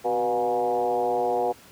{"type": "tone with frequency modulation", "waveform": "sine", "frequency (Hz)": 602, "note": "D5", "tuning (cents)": 43, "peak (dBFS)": -21, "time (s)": [0.04, 1.53], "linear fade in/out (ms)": 20, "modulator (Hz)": 115, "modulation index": 2, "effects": ["pink hiss -50 dBFS RMS until 1.71 s", "high-pass 80 Hz 12 dB/octave"]}